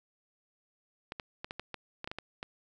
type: clicks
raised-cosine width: 0.3 ms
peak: -22 dBFS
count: 11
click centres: 1.121 / 1.198 / 1.445 / 1.509 / 1.596 / 1.743 / 2.044 / 2.075 / 2.115 / 2.186 / 2.429 s
effects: none